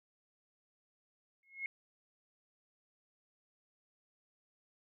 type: tone with exponential growth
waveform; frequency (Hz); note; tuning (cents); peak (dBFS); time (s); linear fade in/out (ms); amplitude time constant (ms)
sine; 2166; C#7; -41; -33; 1.43-1.66; 1; 48
effects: none